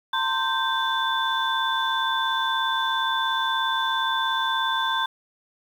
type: tone cluster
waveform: sine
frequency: 907 / 1044 / 1565 / 3514 Hz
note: A#5 / C6 / G6 / A7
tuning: -48 / -4 / -3 / -3 cents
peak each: -27 / -26 / -27 / -27 dBFS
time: 0.13-5.06 s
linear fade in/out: 5 ms
effects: tanh soft clip ceiling -11 dBFS + 8-bit